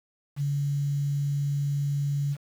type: tone with quantisation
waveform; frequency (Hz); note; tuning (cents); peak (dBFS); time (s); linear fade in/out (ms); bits
sine; 142.4; C#3; +47; -24; 0.36-2.37; 50; 8
effects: none